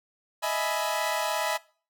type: chord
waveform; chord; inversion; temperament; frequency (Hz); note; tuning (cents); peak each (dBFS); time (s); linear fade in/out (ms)
sawtooth; E major seventh; third; equal with one note detuned; 622.3 / 659.3 / 840.7 / 987.8; D#5 / E5 / G#5 / B5; 0 / 0 / +21 / 0; -28; 0.42-1.58; 20
effects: noise-tail reverb RT60 0.4 s tail -21 dB re dry